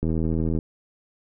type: click train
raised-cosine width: 3 ms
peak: -13 dBFS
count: 46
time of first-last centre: 0.03-0.588 s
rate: 80.6 Hz
effects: none